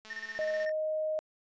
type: click train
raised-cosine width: 0.2 ms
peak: -33 dBFS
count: 131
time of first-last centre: 0.05-0.649 s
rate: 217 Hz
type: tone with tremolo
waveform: triangle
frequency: 1818 Hz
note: A#6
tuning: 44 cents flat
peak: -34 dBFS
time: 0.1-0.72 s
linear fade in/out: 5 ms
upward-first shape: square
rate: 16 Hz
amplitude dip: 75%
type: tone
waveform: sine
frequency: 622.3 Hz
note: D#5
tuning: in tune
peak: -29 dBFS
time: 0.39-1.19 s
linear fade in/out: 0 ms
effects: resampled to 16000 Hz